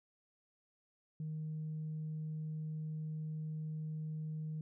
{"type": "tone", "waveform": "sine", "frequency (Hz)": 155.56, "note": "D#3", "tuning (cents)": 0, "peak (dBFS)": -37, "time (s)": [1.2, 4.61], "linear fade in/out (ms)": 2, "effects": ["tanh soft clip ceiling -35 dBFS"]}